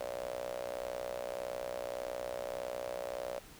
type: tone with high-pass filter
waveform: sawtooth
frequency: 61.7 Hz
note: B1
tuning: 1 cent flat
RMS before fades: -40 dBFS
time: 0-3.39 s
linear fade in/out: 0 ms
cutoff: 570 Hz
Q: 8.8
effects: pink hiss -55 dBFS RMS until 3.59 s